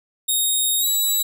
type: tone with pitch glide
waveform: 5% pulse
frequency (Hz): 3729 to 3901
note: A#7 to B7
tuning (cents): 0 to -22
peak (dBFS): -11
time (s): 0.28-1.23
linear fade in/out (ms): 10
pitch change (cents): +78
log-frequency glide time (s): 0.79-0.87
effects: none